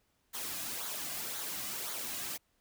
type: noise with flanger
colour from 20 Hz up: white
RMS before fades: -39 dBFS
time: 0.33-2.38 s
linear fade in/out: 20 ms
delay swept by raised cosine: 0.37 to 2.27 ms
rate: 1.9 Hz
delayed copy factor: -0.55
effects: pink hiss -75 dBFS RMS until 2.6 s